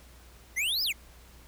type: exponential two-way sweep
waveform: square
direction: up then down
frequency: 1941 to 5300 to 1999 Hz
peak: -27 dBFS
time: 0.56-0.93 s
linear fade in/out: 20 ms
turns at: 0.83 s
effects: added 60 Hz sine -53 dBFS peak until 1.47 s + pink hiss -56 dBFS RMS until 1.47 s